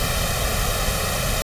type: noise with comb filter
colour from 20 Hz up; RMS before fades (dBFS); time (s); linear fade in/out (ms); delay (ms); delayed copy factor
pink; -22; 0-1.42; 0; 1.6; +0.8
effects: resampled to 32000 Hz